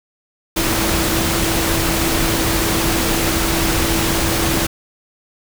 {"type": "tone in noise", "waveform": "sine", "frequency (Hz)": 329.6, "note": "E4", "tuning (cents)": 0, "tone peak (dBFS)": -22, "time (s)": [0.56, 4.67], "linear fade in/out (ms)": 10, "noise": "pink", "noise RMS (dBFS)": -18, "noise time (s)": [0.56, 4.67], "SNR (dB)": -7, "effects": []}